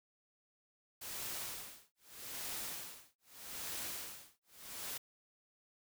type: noise with tremolo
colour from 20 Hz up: white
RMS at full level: -42 dBFS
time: 1.01-4.98 s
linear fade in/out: 10 ms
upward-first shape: sine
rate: 0.81 Hz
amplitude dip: 100%
effects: none